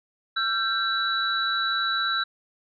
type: tone cluster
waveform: sine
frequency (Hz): 1352 / 1569 / 3931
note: E6 / G6 / B7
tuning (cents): +43 / +1 / -9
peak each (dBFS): -27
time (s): 0.36-2.24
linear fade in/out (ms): 10
effects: none